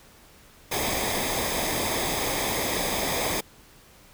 pink noise with comb filter, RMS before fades -27 dBFS, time 0.71-3.41 s, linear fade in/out 10 ms, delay 0.7 ms, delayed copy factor -0.65, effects pink hiss -53 dBFS RMS until 4.13 s

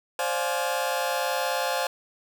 sawtooth chord, D half-diminished seventh, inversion third, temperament just, 528.6 / 587.3 / 704.8 / 845.8 Hz, C5 / D5 / F5 / Ab5, +18 / 0 / +16 / +31 cents, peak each -25 / -29 / -26 / -27 dBFS, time 0.19-1.87 s, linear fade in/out 2 ms, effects none

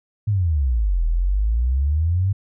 sine exponential two-way sweep, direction down then up, 110 to 39.43 to 100.3 Hz, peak -16 dBFS, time 0.27-2.33 s, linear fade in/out 10 ms, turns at 1.05 s, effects none

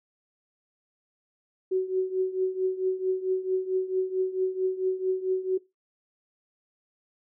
sine tone with tremolo, 374.4 Hz, F#4, 20 cents sharp, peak -20 dBFS, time 1.71-5.58 s, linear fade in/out 10 ms, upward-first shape triangle, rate 4.5 Hz, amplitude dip 85%, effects noise-tail reverb RT60 0.2 s tail -19 dB re dry

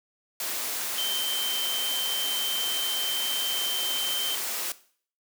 sine tone in noise, 3113 Hz, G7, 13 cents flat, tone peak -27 dBFS, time 0.98-4.35 s, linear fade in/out 2 ms, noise white, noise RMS -31 dBFS, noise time 0.4-4.72 s, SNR +1 dB, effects noise-tail reverb RT60 0.5 s tail -17 dB re dry + high-pass 300 Hz 12 dB/octave

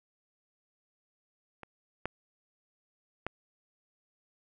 clicks, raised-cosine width 0.5 ms, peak -29 / -17 / -18 dBFS, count 3, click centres 1.633 / 2.056 / 3.266 s, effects none

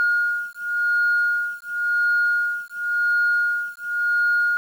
sine beating tone pair, 1428 / 1428.93 Hz, F6 / F6, +38 / +39 cents, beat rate 0.93 Hz, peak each -21 dBFS, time 0-4.57 s, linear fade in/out 0 ms, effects tanh soft clip ceiling -12 dBFS + 8-bit

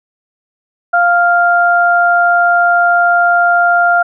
sine tone pair together, 698.5 / 1396.9 Hz, F5 / F6, 0 / 0 cents, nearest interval octave, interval 1200 cents, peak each -10 dBFS, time 0.93-4.03 s, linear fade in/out 10 ms, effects none

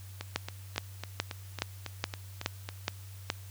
two click trains, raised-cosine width 0.2 ms, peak -19 / -11 dBFS, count 10 / 8, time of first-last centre 0.21-2.689 / 0.36-3.301 s, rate 3.63 / 2.38 Hz, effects added 96 Hz sine -44 dBFS peak until 3.5 s + white hiss -55 dBFS RMS until 3.5 s

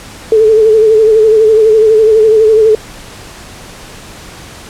sine tone with vibrato, 436.9 Hz, A4, 12 cents flat, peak -3 dBFS, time 0.32-2.75 s, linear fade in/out 2 ms, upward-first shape sine, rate 12 Hz, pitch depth 50 cents each way, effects pink hiss -31 dBFS RMS until 4.69 s + low-pass 10000 Hz 12 dB/octave

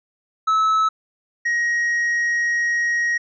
triangle tone pair in turn, 1300 / 1887.1 Hz, E6 / A#6, -24 / +21 cents, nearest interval tritone, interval 645 cents, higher second, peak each -13 / -16 dBFS, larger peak first, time 0.47-0.89 / 1.45-3.18 s, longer second, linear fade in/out 10 ms, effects resampled to 16000 Hz

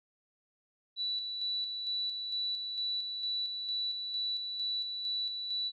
sine tone with tremolo, 3951 Hz, B7, in tune, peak -31 dBFS, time 0.96-5.72 s, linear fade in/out 50 ms, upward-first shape square, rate 2.2 Hz, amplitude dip 40%, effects none

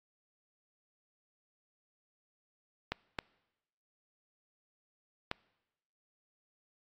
clicks, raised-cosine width 0.3 ms, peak -17 dBFS, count 3, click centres 2.92 / 3.188 / 5.314 s, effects noise-tail reverb RT60 1.0 s tail -24 dB re dry + AAC 48 kbps

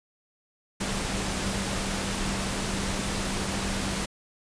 sine tone in noise, 195.1 Hz, G3, 8 cents flat, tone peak -34 dBFS, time 0.8-4.06 s, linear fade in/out 10 ms, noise pink, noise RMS -30 dBFS, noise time 0.8-4.06 s, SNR -7 dB, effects resampled to 22050 Hz

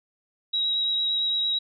sine tone with vibrato, 3842 Hz, B7, 48 cents flat, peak -22 dBFS, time 0.53-1.59 s, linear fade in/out 10 ms, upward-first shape sine, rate 8.8 Hz, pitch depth 12 cents each way, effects none

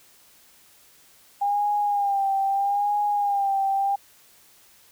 sine tone with vibrato, 804 Hz, G5, 44 cents sharp, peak -20 dBFS, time 1.41-3.96 s, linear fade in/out 10 ms, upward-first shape sine, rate 0.78 Hz, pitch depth 49 cents each way, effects white hiss -55 dBFS RMS until 4.91 s

